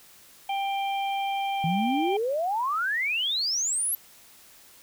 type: harmonic tone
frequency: 789 Hz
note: G5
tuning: 11 cents sharp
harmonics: 1 / 3 / 4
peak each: -26 / -36 / -38 dBFS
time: 0.49-2.17 s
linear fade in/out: 5 ms
type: exponential sweep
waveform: sine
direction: up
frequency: 155.56 to 11840 Hz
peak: -24 dBFS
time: 1.64-3.95 s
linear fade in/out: 2 ms
effects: white hiss -53 dBFS RMS until 4.82 s